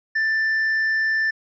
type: tone with tanh clipping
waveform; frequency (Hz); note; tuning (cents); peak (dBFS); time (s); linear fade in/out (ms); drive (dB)
sine; 1771; A6; +11; -19; 0.15-1.31; 10; 3
effects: resampled to 16000 Hz